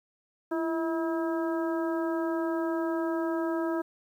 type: harmonic tone with a mistuned harmonic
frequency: 322.6 Hz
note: E4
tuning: 37 cents flat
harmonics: 1 / 2 / 3 / 4 / 5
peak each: -28 / -34 / -38 / -40 / -42 dBFS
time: 0.51-3.82 s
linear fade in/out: 10 ms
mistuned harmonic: 1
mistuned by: +62 cents
effects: 10-bit